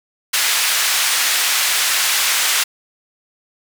pink band-pass noise, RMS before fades -17 dBFS, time 0.33-2.64 s, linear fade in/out 10 ms, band 1700 to 14000 Hz, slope 12 dB/octave, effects none

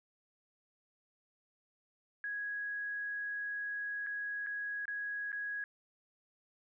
sine tone with dropouts, 1661.2 Hz, G#6, in tune, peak -36 dBFS, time 2.24-5.64 s, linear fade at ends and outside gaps 1 ms, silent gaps 4.065-4.069 / 4.464-4.469 / 4.855-4.88 / 5.319-5.328 s, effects none

